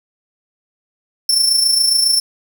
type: tone with amplitude modulation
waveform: sawtooth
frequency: 5380 Hz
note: E8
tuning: 34 cents sharp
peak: -7 dBFS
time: 1.29-2.2 s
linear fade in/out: 2 ms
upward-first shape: sine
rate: 27.3 Hz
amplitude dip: 50%
effects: none